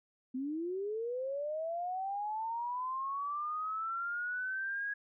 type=linear sweep; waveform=sine; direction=up; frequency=249.3 to 1661.2 Hz; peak=-34 dBFS; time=0.34-4.94 s; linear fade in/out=10 ms; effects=none